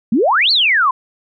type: exponential two-way sweep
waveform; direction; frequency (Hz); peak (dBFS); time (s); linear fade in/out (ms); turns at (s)
sine; up then down; 200.2 to 4600 to 990; -10; 0.12-0.91; 5; 0.51
effects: none